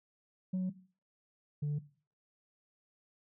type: tone pair in turn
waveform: sine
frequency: 185 / 146.83 Hz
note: F#3 / D3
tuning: 0 / 0 cents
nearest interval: major third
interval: 400 cents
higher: first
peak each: -28 / -29 dBFS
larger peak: first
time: 0.53-0.7 / 1.62-1.79 s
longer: neither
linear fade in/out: 10 ms
effects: noise-tail reverb RT60 0.4 s tail -17 dB re dry + tanh soft clip ceiling -30 dBFS